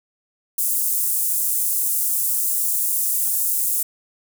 pink high-pass noise, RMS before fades -21 dBFS, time 0.58-3.83 s, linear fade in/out 5 ms, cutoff 8900 Hz, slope 24 dB/octave, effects none

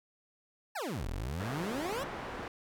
25% pulse exponential two-way sweep, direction down then up, 932.3 to 37.25 to 591 Hz, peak -31 dBFS, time 0.75-2.04 s, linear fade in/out 10 ms, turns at 1.08 s
white low-pass noise, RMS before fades -41 dBFS, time 1.4-2.48 s, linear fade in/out 2 ms, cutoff 1200 Hz, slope 12 dB/octave
effects none

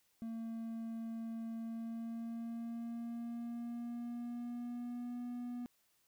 triangle tone with pitch glide, 227.1 to 243.4 Hz, A#3 to B3, -45 to -25 cents, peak -38 dBFS, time 0.22-5.66 s, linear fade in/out 0 ms, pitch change +120 cents, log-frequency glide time 1.58-5.19 s, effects white hiss -75 dBFS RMS until 6.07 s

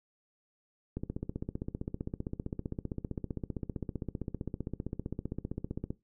click train, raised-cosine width 3 ms, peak -22 dBFS, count 77, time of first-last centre 0.97-5.905 s, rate 15.4 Hz, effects noise-tail reverb RT60 0.2 s tail -18 dB re dry

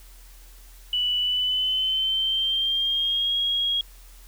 sine tone with pitch glide, 2963 to 3288 Hz, F#7 to G#7, +2 to -18 cents, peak -21 dBFS, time 0.93-3.81 s, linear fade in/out 2 ms, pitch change +180 cents, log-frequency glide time 1.2-3.37 s, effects added 42 Hz sine -45 dBFS peak until 4.27 s + white hiss -53 dBFS RMS until 4.27 s

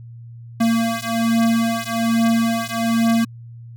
square beating tone pair, 228.1 / 229.3 Hz, A#3 / A#3, -37 / -28 cents, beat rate 1.2 Hz, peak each -20 dBFS, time 0.6-3.25 s, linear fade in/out 10 ms, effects added 117 Hz sine -35 dBFS peak until 3.76 s

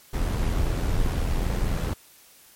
brown noise with amplitude modulation, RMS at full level -22 dBFS, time 0.13-1.94 s, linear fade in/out 10 ms, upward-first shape sine, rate 84 Hz, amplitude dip 45%, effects white hiss -53 dBFS RMS until 2.55 s + MP3 64 kbps

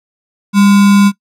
sine tone with sample-and-hold, 200 Hz, G3, 35 cents sharp, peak -4 dBFS, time 0.53-1.12 s, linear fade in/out 50 ms, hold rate 1225 Hz, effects noise-tail reverb RT60 0.1 s tail -19 dB re dry + low-pass 11000 Hz 12 dB/octave

